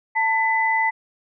sine tone pair together, 891 / 2003 Hz, A5 / B6, +22 / +24 cents, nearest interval octave + major second, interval 1402 cents, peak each -20 dBFS, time 0.15-0.91 s, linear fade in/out 20 ms, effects none

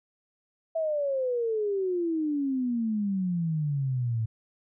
sine exponential sweep, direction down, 659.3 to 109.3 Hz, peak -25 dBFS, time 0.75-4.26 s, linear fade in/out 10 ms, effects none

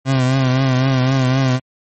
30% pulse tone with vibrato, 130.81 Hz, C3, in tune, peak -10 dBFS, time 0.05-1.6 s, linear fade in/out 50 ms, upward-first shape triangle, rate 3.9 Hz, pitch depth 67 cents each way, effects low-pass 8000 Hz 12 dB/octave + MP3 32 kbps

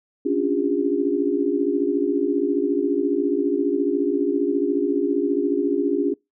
sine tone cluster, 277.2 / 291.8 / 350.4 / 403.9 Hz, C#4 / D4 / F4 / G#4, 0 / -11 / +6 / -48 cents, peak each -24 dBFS, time 0.25-6.14 s, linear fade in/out 10 ms, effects noise-tail reverb RT60 0.2 s tail -25 dB re dry

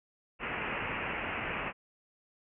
white low-pass noise, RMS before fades -36 dBFS, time 0.39-1.73 s, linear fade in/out 50 ms, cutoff 2800 Hz, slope 96 dB/octave, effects none

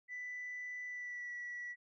sine tone with pitch glide, 1986 to 1945.1 Hz, B6 to B6, +9 to -27 cents, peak -40 dBFS, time 0.08-1.76 s, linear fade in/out 50 ms, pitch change -36 cents, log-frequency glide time 0.86-1.31 s, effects tanh soft clip ceiling -38 dBFS

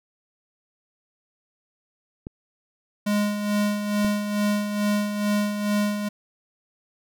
clicks, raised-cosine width 3 ms, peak -20 dBFS, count 2, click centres 2.269 / 4.047 s
square tone with tremolo, 207 Hz, G#3, 5 cents flat, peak -20 dBFS, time 3.06-6.09 s, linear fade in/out 10 ms, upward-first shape sine, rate 2.3 Hz, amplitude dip 55%
effects none

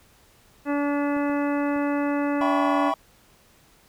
harmonic tone, 287.5 Hz, D4, 37 cents flat, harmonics 1 / 2 / 3 / 4 / 5 / 6 / 7 / 9, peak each -23 / -29 / -33 / -35 / -37 / -39 / -40 / -42 dBFS, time 0.65-2.93 s, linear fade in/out 50 ms
clicks, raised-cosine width 2 ms, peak -31 dBFS, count 4, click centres 1.166 / 1.298 / 1.762 / 2.409 s
triangle chord, C# half-diminished seventh, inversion first, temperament equal, 659.3 / 784 / 987.8 / 1108.7 Hz, E5 / G5 / B5 / C#6, 0 / 0 / 0 / 0 cents, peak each -26 dBFS, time 2.41-2.94 s, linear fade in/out 2 ms
effects pink hiss -57 dBFS RMS until 3.88 s

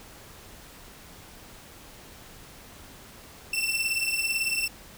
sawtooth beating tone pair, 2675 / 2693 Hz, E7 / E7, +25 / +36 cents, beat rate 18 Hz, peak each -25 dBFS, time 3.53-4.68 s, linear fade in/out 5 ms, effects pink hiss -48 dBFS RMS until 4.97 s

